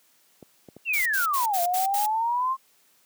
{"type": "clicks", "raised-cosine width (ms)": 2, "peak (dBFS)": -29, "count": 3, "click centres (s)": [0.427, 0.687, 0.766]}
{"type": "exponential two-way sweep", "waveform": "sine", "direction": "down then up", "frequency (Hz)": [2816, 688, 1075], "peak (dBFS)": -22, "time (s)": [0.85, 2.57], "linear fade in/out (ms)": 50, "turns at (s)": 1.61}
{"type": "noise bursts", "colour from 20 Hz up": "blue", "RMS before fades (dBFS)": -30, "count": 6, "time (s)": [0.93, 2.065], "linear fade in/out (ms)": 10, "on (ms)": 130, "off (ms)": 71}
{"effects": ["white hiss -62 dBFS RMS until 3.05 s", "high-pass 150 Hz 12 dB/octave"]}